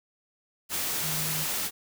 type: tone in noise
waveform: sine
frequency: 155.56 Hz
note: D#3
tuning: in tune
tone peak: -35 dBFS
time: 1.01-1.47 s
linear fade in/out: 50 ms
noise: white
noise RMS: -30 dBFS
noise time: 0.69-1.71 s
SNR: -8 dB
effects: none